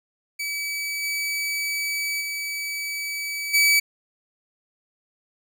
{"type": "tone with level steps", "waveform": "sawtooth", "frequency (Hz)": 2290, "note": "D7", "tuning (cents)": -44, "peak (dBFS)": [-23, -21, -24, -12], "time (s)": [0.39, 3.8], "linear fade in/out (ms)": 10, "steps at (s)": [1.02, 2.2, 3.53], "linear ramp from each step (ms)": 20, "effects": []}